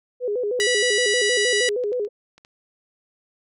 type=tone with vibrato; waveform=sine; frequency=453 Hz; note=A#4; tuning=50 cents flat; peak=-21 dBFS; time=0.2-2.09 s; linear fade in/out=50 ms; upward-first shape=square; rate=6.4 Hz; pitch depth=160 cents each way
type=harmonic tone; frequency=975 Hz; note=B5; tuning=23 cents flat; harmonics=2 / 3 / 4 / 5 / 6 / 7 / 8 / 9 / 10; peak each=-22 / -26 / -28 / -30 / -32 / -33 / -34 / -35 / -36 dBFS; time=0.6-1.69 s; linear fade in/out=0 ms
type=clicks; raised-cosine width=0.2 ms; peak=-31 dBFS; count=5; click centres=1.837 / 1.93 / 2.049 / 2.38 / 2.449 s
effects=none